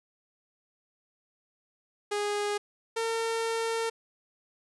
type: tone pair in turn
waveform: sawtooth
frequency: 412.4 / 454.8 Hz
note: G#4 / A#4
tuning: -12 / -43 cents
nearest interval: major second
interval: 169 cents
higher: second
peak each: -24 dBFS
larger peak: neither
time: 2.11-2.58 / 2.96-3.9 s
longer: second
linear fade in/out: 10 ms
effects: resampled to 24000 Hz + 10-bit